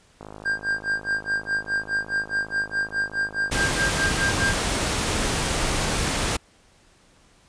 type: click train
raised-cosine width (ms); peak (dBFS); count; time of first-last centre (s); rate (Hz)
1; -24; 173; 0.21-3.499; 52.3
type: tone with tremolo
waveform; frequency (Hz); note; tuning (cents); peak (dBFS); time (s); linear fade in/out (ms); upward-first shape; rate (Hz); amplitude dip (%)
triangle; 1594; G6; +28; -18; 0.45-4.59; 10; sine; 4.8; 100
type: noise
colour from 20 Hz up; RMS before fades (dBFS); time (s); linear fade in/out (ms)
pink; -24; 3.51-6.37; 10
effects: pink hiss -57 dBFS RMS until 7.48 s + resampled to 22050 Hz